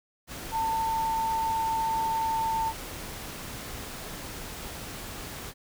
sine tone in noise, 896 Hz, A5, 31 cents sharp, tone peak -25 dBFS, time 0.51-2.73 s, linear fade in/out 50 ms, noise pink, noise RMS -39 dBFS, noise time 0.27-5.54 s, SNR +11 dB, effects none

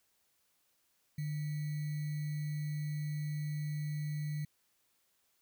sine tone with sample-and-hold, 150 Hz, D3, 37 cents sharp, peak -34 dBFS, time 1.18-4.45 s, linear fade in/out 5 ms, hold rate 2100 Hz, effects white hiss -75 dBFS RMS until 5.41 s

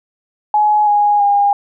sine tone with pitch steps, 843 / 826.6 / 810.5 Hz, G#5 / G#5 / G#5, +26 / -8 / -42 cents, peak -9 dBFS, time 0.54-1.53 s, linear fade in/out 2 ms, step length 330 ms, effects none

